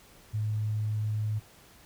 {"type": "tone", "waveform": "sine", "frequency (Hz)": 107.2, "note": "A2", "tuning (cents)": -45, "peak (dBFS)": -27, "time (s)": [0.33, 1.4], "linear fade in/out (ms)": 20, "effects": ["pink hiss -56 dBFS RMS until 1.85 s"]}